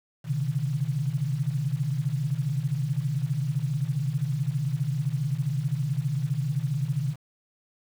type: tone cluster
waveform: sine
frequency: 127 / 139 / 154.3 Hz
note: B2 / C#3 / D#3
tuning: +49 / +5 / -14 cents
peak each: -29 dBFS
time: 0.24-7.16 s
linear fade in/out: 50 ms
effects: 8-bit